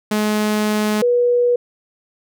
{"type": "tone pair in turn", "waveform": ["sawtooth", "sine"], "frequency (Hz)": [212.1, 485.6], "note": ["G#3", "B4"], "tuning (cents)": [37, -29], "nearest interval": "octave + major second", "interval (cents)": 1434, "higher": "second", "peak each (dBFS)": -12, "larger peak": "neither", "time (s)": [[0.11, 1.02], [1.02, 1.56]], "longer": "first", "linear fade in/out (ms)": 5, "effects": []}